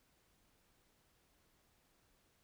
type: silence
effects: pink hiss -74 dBFS RMS until 2.43 s